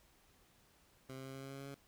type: tone with pitch steps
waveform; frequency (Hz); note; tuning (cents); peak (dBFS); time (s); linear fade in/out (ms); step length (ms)
15% pulse; 131.9 / 132.89 / 133.9 / 134.91 / 135.92 / 136.95 / 137.98 / 139.02; C3 / C3 / C3 / C#3 / C#3 / C#3 / C#3 / C#3; +14 / +27 / +40 / -47 / -34 / -21 / -8 / +5; -40; 1.09-1.746; 5; 82
effects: pink hiss -69 dBFS RMS until 1.87 s